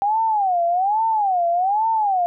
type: tone with vibrato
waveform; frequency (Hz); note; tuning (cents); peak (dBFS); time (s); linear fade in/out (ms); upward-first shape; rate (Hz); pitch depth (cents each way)
sine; 784; G5; 0; -16; 0.02-2.26; 0; sine; 1.2; 240
effects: none